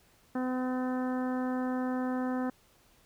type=harmonic tone; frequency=254.5 Hz; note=C4; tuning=48 cents flat; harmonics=1 / 2 / 3 / 4 / 5 / 6 / 7; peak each=-30 / -38 / -40 / -44 / -45 / -47 / -49 dBFS; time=0.35-2.5 s; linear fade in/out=5 ms; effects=pink hiss -64 dBFS RMS until 3.05 s